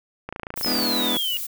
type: click train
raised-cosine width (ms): 0.5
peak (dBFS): -16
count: 16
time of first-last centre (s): 0.29-0.826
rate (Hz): 28
type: noise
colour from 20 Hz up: violet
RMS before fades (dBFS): -30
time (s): 0.56-1.47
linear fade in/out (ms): 10
type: exponential sweep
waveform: sine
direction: down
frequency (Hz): 5260 to 2833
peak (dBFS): -23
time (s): 0.63-1.37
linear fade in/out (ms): 0
type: chord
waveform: sawtooth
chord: E dominant seventh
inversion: first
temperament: equal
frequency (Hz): 207.7 / 246.9 / 293.7 / 329.6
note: G#3 / B3 / D4 / E4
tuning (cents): 0 / 0 / 0 / 0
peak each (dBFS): -27 / -23 / -28 / -28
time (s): 0.66-1.17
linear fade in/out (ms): 2
effects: none